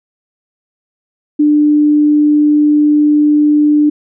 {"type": "tone", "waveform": "sine", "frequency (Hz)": 297.7, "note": "D4", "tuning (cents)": 24, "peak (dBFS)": -6, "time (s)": [1.39, 3.9], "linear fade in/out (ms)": 10, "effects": []}